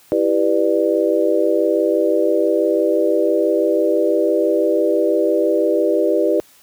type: chord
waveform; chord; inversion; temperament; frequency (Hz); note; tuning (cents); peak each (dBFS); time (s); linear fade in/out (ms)
sine; E minor seventh; none; just; 329.6 / 395.6 / 494.4 / 593.3; E4 / G4 / B4 / D5; 0 / +16 / +2 / +18; -19; 0.12-6.4; 0
effects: white hiss -50 dBFS RMS until 6.62 s + high-pass 60 Hz 12 dB/octave